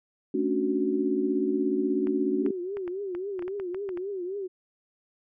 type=chord; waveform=sine; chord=D major seventh; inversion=second; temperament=equal with one note detuned; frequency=219 / 277.2 / 293.7 / 370 Hz; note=A3 / C#4 / D4 / F#4; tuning=-8 / 0 / 0 / 0 cents; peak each=-32 / -28 / -30 / -27 dBFS; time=0.34-2.51 s; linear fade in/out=5 ms
type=clicks; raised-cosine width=0.5 ms; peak=-27 dBFS; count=12; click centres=2.071 / 2.463 / 2.77 / 2.878 / 3.15 / 3.393 / 3.424 / 3.48 / 3.599 / 3.746 / 3.891 / 3.974 s
type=tone with vibrato; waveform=sine; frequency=377.8 Hz; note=F#4; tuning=36 cents sharp; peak=-30 dBFS; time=2.41-4.48 s; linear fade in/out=20 ms; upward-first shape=triangle; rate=3.7 Hz; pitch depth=160 cents each way
effects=none